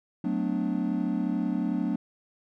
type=chord; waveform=triangle; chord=B minor seventh; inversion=second; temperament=equal with one note detuned; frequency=185 / 220 / 251.1 / 293.7 Hz; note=F#3 / A3 / B3 / D4; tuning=0 / 0 / +29 / 0 cents; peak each=-29 dBFS; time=0.24-1.96 s; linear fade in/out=5 ms; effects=none